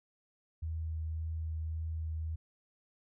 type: tone with vibrato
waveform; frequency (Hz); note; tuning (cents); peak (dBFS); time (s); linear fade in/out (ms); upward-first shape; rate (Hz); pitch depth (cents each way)
sine; 80; D#2; +49; -34; 0.62-2.36; 10; triangle; 1.8; 14
effects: none